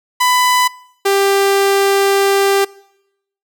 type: tone pair in turn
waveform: sawtooth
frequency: 998 / 395 Hz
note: B5 / G4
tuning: +18 / +13 cents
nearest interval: octave + major third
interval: 1605 cents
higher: first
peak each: -7 dBFS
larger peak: neither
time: 0.2-0.68 / 1.05-2.65 s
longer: second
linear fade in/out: 10 ms
effects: noise-tail reverb RT60 0.8 s tail -23 dB re dry